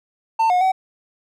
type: tone with pitch steps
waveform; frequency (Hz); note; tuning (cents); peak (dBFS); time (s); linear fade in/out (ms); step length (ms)
triangle; 897 / 723 / 756; A5 / F#5 / F#5; +33 / -40 / +37; -12; 0.39-0.72; 10; 110
effects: none